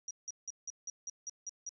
sine tone bursts, 5760 Hz, F#8, 47 cents flat, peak -38 dBFS, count 9, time 0.08-1.692 s, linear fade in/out 2 ms, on 28 ms, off 170 ms, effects none

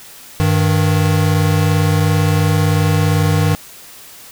square tone pair together, 98 / 155.74 Hz, G2 / D#3, 0 / +2 cents, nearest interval minor sixth, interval 802 cents, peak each -15 dBFS, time 0.4-3.55 s, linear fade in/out 0 ms, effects white hiss -38 dBFS RMS until 4.31 s

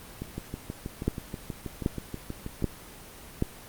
two click trains, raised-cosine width 3 ms, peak -20 / -11 dBFS, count 16 / 4, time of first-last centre 0.22-2.624 / 1.08-3.424 s, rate 6.24 / 1.28 Hz, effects pink hiss -46 dBFS RMS until 3.68 s + Opus 24 kbps

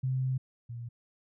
sine tone pair in turn, 130.2 / 118.3 Hz, C3 / A#2, -8 / +26 cents, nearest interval major second, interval 166 cents, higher first, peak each -27 / -37 dBFS, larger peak first, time 0.03-0.38 / 0.69-0.89 s, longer first, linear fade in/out 10 ms, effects none

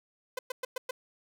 sawtooth tone bursts, 509 Hz, C5, 48 cents flat, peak -28 dBFS, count 5, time 0.37-0.91 s, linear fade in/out 5 ms, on 20 ms, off 110 ms, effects none

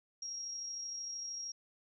sine tone with amplitude modulation, 5610 Hz, F8, 7 cents sharp, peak -38 dBFS, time 0.22-1.52 s, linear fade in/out 5 ms, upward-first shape sine, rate 33.1 Hz, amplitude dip 30%, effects none

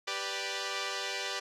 5% pulse chord, G major, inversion none, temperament equal with one note detuned, 392 / 492.5 / 587.3 Hz, G4 / B4 / D5, 0 / -5 / 0 cents, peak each -26 dBFS, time 0.07-1.4 s, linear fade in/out 10 ms, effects low-pass 7000 Hz 12 dB/octave

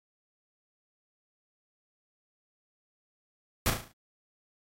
pink noise with echo, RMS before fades -25 dBFS, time 3.66-3.7 s, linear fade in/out 0 ms, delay 36 ms, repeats 6, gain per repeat -6 dB, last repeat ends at 3.916 s, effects AAC 48 kbps

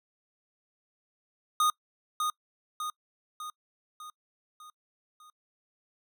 square tone with echo, 1234 Hz, D#6, 15 cents flat, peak -23 dBFS, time 1.6-1.7 s, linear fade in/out 2 ms, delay 600 ms, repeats 6, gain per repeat -5 dB, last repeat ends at 5.3 s, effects noise-tail reverb RT60 0.1 s tail -25 dB re dry

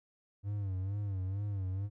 triangle tone with vibrato, 98 Hz, G2, in tune, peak -31 dBFS, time 0.43-1.9 s, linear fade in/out 50 ms, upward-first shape sine, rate 2.2 Hz, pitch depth 95 cents each way, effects none

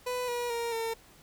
30% pulse tone with pitch steps, 497.6 / 482.6 / 468 / 453.9 Hz, B4 / B4 / A#4 / A#4, +13 / -40 / +7 / -46 cents, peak -28 dBFS, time 0.06-0.94 s, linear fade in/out 10 ms, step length 220 ms, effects pink hiss -57 dBFS RMS until 1.22 s

